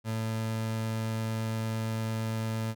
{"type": "tone", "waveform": "30% pulse", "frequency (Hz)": 111.4, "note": "A2", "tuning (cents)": 22, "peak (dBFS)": -27, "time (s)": [0.04, 2.75], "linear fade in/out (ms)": 50, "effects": []}